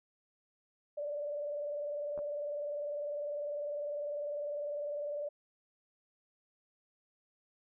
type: tone with vibrato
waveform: sine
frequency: 585 Hz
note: D5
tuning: 7 cents flat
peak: -35 dBFS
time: 0.97-5.29 s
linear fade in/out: 10 ms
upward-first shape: square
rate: 20 Hz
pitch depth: 36 cents each way
type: clicks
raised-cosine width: 1 ms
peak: -35 dBFS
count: 2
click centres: 2.177 / 2.19 s
effects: none